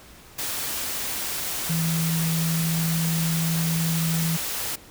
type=tone in noise; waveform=sine; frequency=163.9 Hz; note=E3; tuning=10 cents flat; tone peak=-22 dBFS; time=1.69-4.37 s; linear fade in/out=10 ms; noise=white; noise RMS=-29 dBFS; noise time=0.38-4.76 s; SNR=+4 dB; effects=pink hiss -48 dBFS RMS until 4.9 s